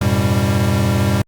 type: tone cluster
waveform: square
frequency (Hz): 91 / 107 / 123.6 / 197.6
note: F#2 / A2 / B2 / G3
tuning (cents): -28 / -48 / +2 / +14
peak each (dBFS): -20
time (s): 0.01-1.22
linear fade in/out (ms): 5
effects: Opus 48 kbps